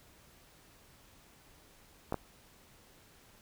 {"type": "clicks", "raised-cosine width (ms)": 1, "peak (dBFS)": -19, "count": 2, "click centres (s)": [2.124, 2.143], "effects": ["pink hiss -61 dBFS RMS until 3.41 s"]}